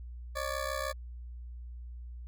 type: ring-modulated tone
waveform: 20% pulse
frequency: 575 Hz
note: D5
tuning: 37 cents flat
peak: -25 dBFS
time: 0.35-0.93 s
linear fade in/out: 20 ms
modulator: 33.3 Hz
effects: added 60 Hz sine -41 dBFS peak until 2.27 s